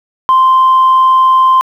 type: tone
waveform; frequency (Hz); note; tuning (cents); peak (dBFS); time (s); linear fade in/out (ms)
sine; 1043; C6; -6; -3; 0.29-1.61; 0
effects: tanh soft clip ceiling -2 dBFS + 7-bit